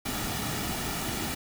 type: noise with comb filter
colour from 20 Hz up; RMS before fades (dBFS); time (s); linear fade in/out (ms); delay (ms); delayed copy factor
pink; -32; 0.05-1.35; 10; 1.9; -0.5
effects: none